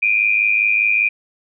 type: tone pair together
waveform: sine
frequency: 2372 / 2477 Hz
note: D7 / D#7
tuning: +17 / -8 cents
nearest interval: minor second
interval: 75 cents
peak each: -16 dBFS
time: 0.02-1.09 s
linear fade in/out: 10 ms
effects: none